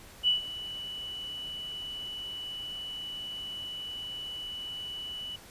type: tone with ADSR envelope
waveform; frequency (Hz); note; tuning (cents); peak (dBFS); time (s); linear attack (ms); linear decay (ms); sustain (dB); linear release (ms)
sine; 2960; F#7; 0; -20; 0.23-5.36; 46; 130; -16; 4
effects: pink hiss -51 dBFS RMS until 5.5 s + resampled to 32000 Hz